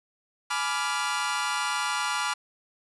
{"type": "chord", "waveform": "sawtooth", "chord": "G# diminished seventh", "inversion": "none", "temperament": "equal with one note detuned", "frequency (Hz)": [843.7, 987.8, 1174.7, 1396.9], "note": ["G#5", "B5", "D6", "F6"], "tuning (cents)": [27, 0, 0, 0], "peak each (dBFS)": [-30, -28, -28, -27], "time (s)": [0.5, 2.34], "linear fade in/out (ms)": 10, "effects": ["resampled to 24000 Hz", "9-bit"]}